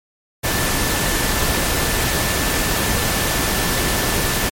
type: tone in noise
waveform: sine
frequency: 1760 Hz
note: A6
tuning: in tune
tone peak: -29 dBFS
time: 0.43-4.5 s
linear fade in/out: 20 ms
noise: pink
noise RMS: -19 dBFS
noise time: 0.43-4.5 s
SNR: -13 dB
effects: MP3 64 kbps